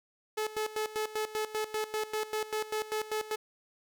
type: tone with tremolo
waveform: sawtooth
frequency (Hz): 430.9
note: A4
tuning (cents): -36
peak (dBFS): -26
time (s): 0.37-3.36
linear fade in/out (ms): 10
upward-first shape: square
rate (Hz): 5.1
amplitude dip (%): 80
effects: none